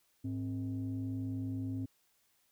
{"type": "tone pair together", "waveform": "sine", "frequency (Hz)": [105.27, 264.5], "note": ["G#2", "C4"], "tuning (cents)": [24, 19], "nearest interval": "octave + major third", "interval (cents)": 1595, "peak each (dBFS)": [-36, -36], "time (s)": [0.24, 1.86], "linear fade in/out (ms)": 10, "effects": ["tanh soft clip ceiling -30 dBFS", "white hiss -73 dBFS RMS until 2.51 s"]}